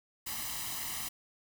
white noise with comb filter, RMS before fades -38 dBFS, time 0.26-1.09 s, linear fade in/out 10 ms, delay 1 ms, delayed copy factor +0.7, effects none

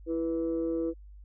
sine tone pair together, 330.7 / 491.3 Hz, E4 / B4, +6 / -9 cents, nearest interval perfect fifth, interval 685 cents, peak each -28 / -31 dBFS, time 0.06-0.94 s, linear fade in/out 50 ms, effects tanh soft clip ceiling -22 dBFS + added 50 Hz sine -46 dBFS peak until 1.24 s

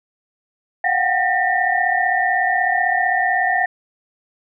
sine tone cluster, 711 / 747 / 782 / 1807 / 1927 Hz, F5 / F#5 / G5 / A6 / B6, +31 / +16 / -4 / +46 / -43 cents, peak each -22 / -21 / -26 / -19 / -24 dBFS, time 0.84-3.66 s, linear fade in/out 5 ms, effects none

